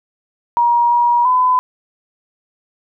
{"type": "tone with pitch steps", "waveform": "sine", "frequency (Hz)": [950, 956, 1008], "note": ["A#5", "A#5", "B5"], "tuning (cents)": [33, 43, 35], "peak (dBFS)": -10, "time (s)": [0.57, 1.59], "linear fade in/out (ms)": 0, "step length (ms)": 340, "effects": []}